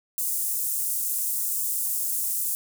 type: high-pass noise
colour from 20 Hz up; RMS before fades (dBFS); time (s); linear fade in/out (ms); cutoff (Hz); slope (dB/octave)
pink; -27; 0.18-2.55; 0; 8500; 24
effects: none